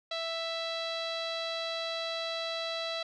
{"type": "tone with low-pass filter", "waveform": "sawtooth", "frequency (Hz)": 660, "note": "E5", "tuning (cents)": 2, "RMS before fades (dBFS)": -35, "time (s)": [0.11, 3.03], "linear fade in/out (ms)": 5, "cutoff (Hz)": 4000, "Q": 5.3, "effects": []}